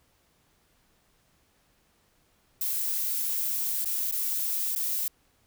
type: noise with dropouts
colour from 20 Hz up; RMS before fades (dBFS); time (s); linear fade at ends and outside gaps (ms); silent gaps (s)
violet; -29; 2.61-5.08; 2; 3.846-3.857 / 4.113-4.123 / 4.751-4.76
effects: pink hiss -67 dBFS RMS until 5.46 s